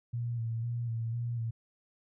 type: tone with vibrato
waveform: sine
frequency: 116.54 Hz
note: A#2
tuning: in tune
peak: -31 dBFS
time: 0.13-1.51 s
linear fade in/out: 10 ms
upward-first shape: square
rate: 2 Hz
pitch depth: 34 cents each way
effects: none